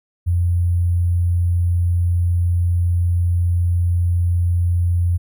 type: tone with sample-and-hold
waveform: sine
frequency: 87.31 Hz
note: F2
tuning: in tune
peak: -14 dBFS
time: 0.26-5.18 s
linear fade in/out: 20 ms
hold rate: 11025 Hz
effects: none